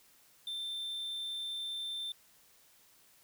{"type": "tone", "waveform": "triangle", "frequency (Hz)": 3565, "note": "A7", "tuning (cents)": 22, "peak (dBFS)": -35, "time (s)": [0.47, 2.12], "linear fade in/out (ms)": 2, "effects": ["white hiss -64 dBFS RMS until 3.23 s"]}